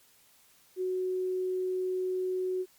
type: tone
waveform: sine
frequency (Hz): 370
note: F#4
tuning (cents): 0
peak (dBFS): -28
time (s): 0.76-2.66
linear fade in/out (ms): 50
effects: white hiss -62 dBFS RMS until 2.78 s + MP3 96 kbps